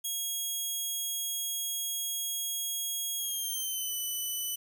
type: tone with pitch glide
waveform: 5% pulse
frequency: 3300 to 2991 Hz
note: G#7 to F#7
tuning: -12 to +18 cents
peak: -24 dBFS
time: 0.04-4.56 s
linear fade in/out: 10 ms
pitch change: -170 cents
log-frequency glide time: 3.18-3.94 s
effects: 10-bit